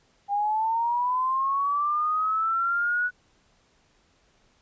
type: linear sweep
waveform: sine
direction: up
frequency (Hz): 800 to 1479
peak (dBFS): -22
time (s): 0.28-3.11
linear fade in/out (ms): 50
effects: pink hiss -64 dBFS RMS until 4.61 s + resampled to 16000 Hz